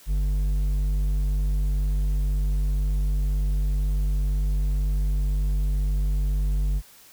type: tone with hard clipping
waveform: sine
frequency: 49 Hz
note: G1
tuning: in tune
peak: -22 dBFS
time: 0.06-6.82 s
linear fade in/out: 50 ms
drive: 6 dB
effects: white hiss -51 dBFS RMS until 7.12 s